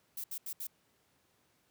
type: noise bursts at uneven times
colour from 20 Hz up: violet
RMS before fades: -40 dBFS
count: 4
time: 0.17-0.24 / 0.31-0.38 / 0.46-0.53 / 0.6-0.67 s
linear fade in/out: 5 ms
effects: pink hiss -72 dBFS RMS until 1.7 s + high-pass 100 Hz 12 dB/octave